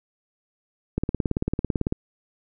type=click train; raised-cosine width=3 ms; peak=-10 dBFS; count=18; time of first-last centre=0.98-1.924 s; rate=18 Hz; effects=none